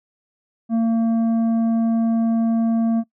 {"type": "tone with tanh clipping", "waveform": "sine", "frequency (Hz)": 227.7, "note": "A#3", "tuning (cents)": -40, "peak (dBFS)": -17, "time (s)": [0.69, 3.04], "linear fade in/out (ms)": 50, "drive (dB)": 7, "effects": ["noise-tail reverb RT60 0.1 s tail -22 dB re dry"]}